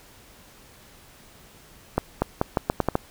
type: accelerating click train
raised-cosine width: 1 ms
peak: -6 dBFS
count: 8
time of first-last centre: 1.98-2.954 s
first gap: 240 ms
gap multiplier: 0.81
effects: pink hiss -51 dBFS RMS until 3.1 s